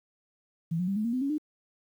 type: tone with pitch steps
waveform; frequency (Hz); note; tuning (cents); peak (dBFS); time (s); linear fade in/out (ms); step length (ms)
sine; 165.1 / 180.04 / 196.34 / 214.1 / 233.5 / 254.6 / 277.7 / 302.8; E3 / F#3 / G3 / A3 / A#3 / C4 / C#4 / D#4; +3 / -47 / +3 / -47 / +3 / -47 / +3 / -47; -26; 0.71-1.382; 10; 84
effects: 10-bit